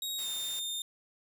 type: tone with pitch glide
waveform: sawtooth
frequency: 3778 to 3635 Hz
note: A#7 to A#7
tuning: +22 to -44 cents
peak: -31 dBFS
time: 0.02-0.82 s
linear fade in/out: 2 ms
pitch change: -66 cents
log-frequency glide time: 0.19-0.27 s
type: noise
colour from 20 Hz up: white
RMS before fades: -46 dBFS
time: 0.18-0.6 s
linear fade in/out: 10 ms
effects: none